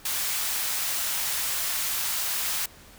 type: high-pass noise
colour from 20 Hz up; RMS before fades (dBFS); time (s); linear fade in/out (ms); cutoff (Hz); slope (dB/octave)
white; -28; 0.05-2.66; 5; 840; 12
effects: pink hiss -50 dBFS RMS until 2.98 s